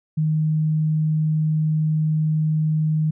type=tone; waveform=sine; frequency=155.5 Hz; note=D#3; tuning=1 cent flat; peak=-17 dBFS; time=0.17-3.11 s; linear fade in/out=10 ms; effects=none